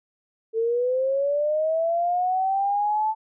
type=linear sweep; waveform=sine; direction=up; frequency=443.1 to 880 Hz; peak=-20 dBFS; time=0.53-3.15 s; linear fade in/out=50 ms; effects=none